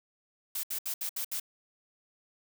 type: noise bursts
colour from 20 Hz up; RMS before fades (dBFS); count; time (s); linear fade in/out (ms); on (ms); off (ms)
blue; -34; 6; 0.55-1.399; 5; 84; 69
effects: none